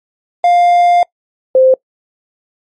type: tone pair in turn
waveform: triangle / sine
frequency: 702 / 520.6 Hz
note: F5 / C5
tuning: +9 / -9 cents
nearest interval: perfect fourth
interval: 518 cents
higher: first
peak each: -4 dBFS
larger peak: neither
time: 0.44-1.03 / 1.55-1.74 s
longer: first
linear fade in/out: 2 ms
effects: noise-tail reverb RT60 0.1 s tail -24 dB re dry + MP3 48 kbps